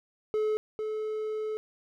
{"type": "tone pair in turn", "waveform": "triangle", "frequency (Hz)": [429.6, 431.8], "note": ["A4", "A4"], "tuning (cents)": [-41, -33], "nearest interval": "unison", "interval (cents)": 8, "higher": "second", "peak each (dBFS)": [-23, -28], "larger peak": "first", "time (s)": [[0.34, 0.57], [0.79, 1.57]], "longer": "second", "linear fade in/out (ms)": 0, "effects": []}